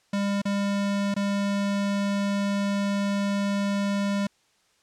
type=tone with dropouts; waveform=square; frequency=200.5 Hz; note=G3; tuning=39 cents sharp; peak=-24 dBFS; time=0.13-4.27 s; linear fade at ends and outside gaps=5 ms; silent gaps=0.418-0.453 / 1.142-1.163 s; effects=white hiss -65 dBFS RMS until 4.82 s + low-pass 7000 Hz 12 dB/octave